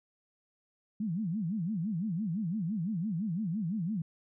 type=tone with vibrato; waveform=sine; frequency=189.5 Hz; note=F#3; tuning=42 cents sharp; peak=-30 dBFS; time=1-4.02 s; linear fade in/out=5 ms; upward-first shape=sine; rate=5.9 Hz; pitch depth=300 cents each way; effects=none